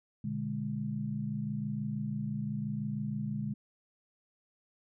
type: chord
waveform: sine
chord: G# diminished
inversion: first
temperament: equal with one note detuned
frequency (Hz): 120.86 / 146.83 / 207.7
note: B2 / D3 / G#3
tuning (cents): -37 / 0 / 0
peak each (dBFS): -39 / -37 / -35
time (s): 0.24-3.54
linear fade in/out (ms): 5
effects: none